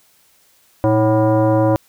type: tone with frequency modulation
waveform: sine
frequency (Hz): 114.7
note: A#2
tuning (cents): -28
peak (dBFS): -11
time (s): 0.84-1.76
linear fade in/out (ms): 0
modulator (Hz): 435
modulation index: 1.5
effects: white hiss -55 dBFS RMS until 1.88 s